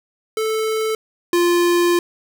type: tone pair in turn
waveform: square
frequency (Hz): 438.7 / 348.2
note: A4 / F4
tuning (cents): -5 / -5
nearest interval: major third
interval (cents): 400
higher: first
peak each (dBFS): -19 / -14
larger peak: second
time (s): 0.37-0.95 / 1.33-1.99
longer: second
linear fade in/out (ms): 2
effects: none